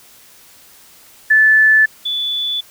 sine tone pair in turn, 1745 / 3464 Hz, A6 / A7, -15 / -28 cents, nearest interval octave, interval 1187 cents, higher second, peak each -7 / -17 dBFS, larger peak first, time 1.3-1.86 / 2.05-2.61 s, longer neither, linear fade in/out 10 ms, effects white hiss -45 dBFS RMS until 2.7 s

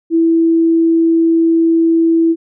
sine tone, 329.6 Hz, E4, in tune, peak -8 dBFS, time 0.1-2.36 s, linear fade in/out 50 ms, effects none

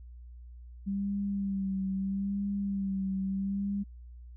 sine tone with vibrato, 196 Hz, G3, in tune, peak -29 dBFS, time 0.86-3.84 s, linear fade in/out 20 ms, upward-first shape sine, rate 0.77 Hz, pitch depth 40 cents each way, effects added 60 Hz sine -45 dBFS peak until 4.36 s

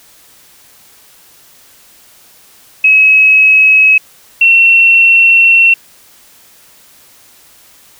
sine tone pair in turn, 2562 / 2714 Hz, E7 / E7, -50 / +50 cents, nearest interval minor second, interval 100 cents, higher second, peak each -3 dBFS, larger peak neither, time 2.84-3.98 / 4.41-5.74 s, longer second, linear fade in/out 5 ms, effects white hiss -43 dBFS RMS until 7.99 s

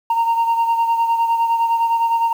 sine beating tone pair, 921 / 930.8 Hz, A#5 / A#5, -21 / -3 cents, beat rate 9.8 Hz, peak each -13 / -20 dBFS, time 0.1-2.33 s, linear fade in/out 5 ms, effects tanh soft clip ceiling -12 dBFS + 7-bit

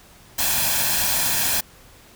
white noise with comb filter, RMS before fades -21 dBFS, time 0.38-1.61 s, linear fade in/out 10 ms, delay 1.2 ms, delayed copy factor +0.6, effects pink hiss -49 dBFS RMS until 2.15 s

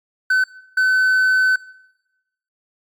triangle tone bursts at uneven times, 1517 Hz, F#6, 43 cents sharp, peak -11 dBFS, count 2, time 0.3-0.44 / 0.77-1.56 s, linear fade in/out 5 ms, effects noise-tail reverb RT60 1.0 s tail -21 dB re dry + MP3 96 kbps

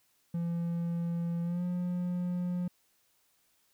triangle tone with pitch glide, 170 to 178.04 Hz, F3 to F3, -46 to +34 cents, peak -28 dBFS, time 0.34-2.68 s, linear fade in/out 5 ms, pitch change +80 cents, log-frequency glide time 1.43-1.63 s, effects white hiss -71 dBFS RMS until 3.73 s

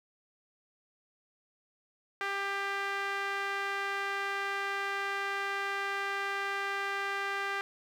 sawtooth tone with band-pass filter, 396.5 Hz, G4, 20 cents sharp, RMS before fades -34 dBFS, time 2.21-7.61 s, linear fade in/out 0 ms, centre 1700 Hz, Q 1.7, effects 10-bit

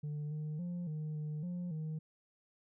sine tone with pitch steps, 148.8 / 152.6 / 175.5 / 153.7 / 151.7 / 177.1 / 156.3 Hz, D3 / D#3 / F3 / D#3 / D#3 / F3 / D#3, +23 / -33 / +9 / -21 / -44 / +24 / +8 cents, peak -34 dBFS, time 0.03-1.99 s, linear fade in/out 10 ms, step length 280 ms, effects tanh soft clip ceiling -36 dBFS

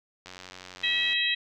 click train, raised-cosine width 0.2 ms, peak -25 dBFS, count 81, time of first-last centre 0.26-1.131 s, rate 91.9 Hz
harmonic tone, 645 Hz, E5, 38 cents flat, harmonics 3 / 4 / 5 / 6, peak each -29 / -29 / -29 / -29 dBFS, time 0.83-1.35 s, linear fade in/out 10 ms
effects none

